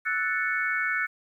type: chord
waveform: sine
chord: F# minor seventh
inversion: third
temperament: equal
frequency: 1318.5 / 1480 / 1760 / 2217 Hz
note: E6 / F#6 / A6 / C#7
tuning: 0 / 0 / 0 / 0 cents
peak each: -34 / -28 / -30 / -30 dBFS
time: 0.05-1.07 s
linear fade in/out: 20 ms
effects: 10-bit